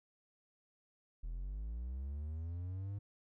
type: linear sweep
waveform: triangle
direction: up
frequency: 38.89 to 102.2 Hz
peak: -37 dBFS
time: 1.23-2.99 s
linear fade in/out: 10 ms
effects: none